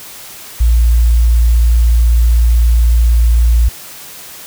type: tone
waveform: sine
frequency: 58 Hz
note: A#1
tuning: 8 cents flat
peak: -5 dBFS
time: 0.6-3.69 s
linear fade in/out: 10 ms
effects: tanh soft clip ceiling -1 dBFS + white hiss -32 dBFS RMS until 4.46 s